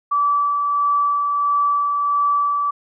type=tone with tremolo; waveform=sine; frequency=1155 Hz; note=D6; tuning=29 cents flat; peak=-14 dBFS; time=0.11-2.71 s; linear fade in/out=10 ms; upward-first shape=sine; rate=1.5 Hz; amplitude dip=30%; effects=none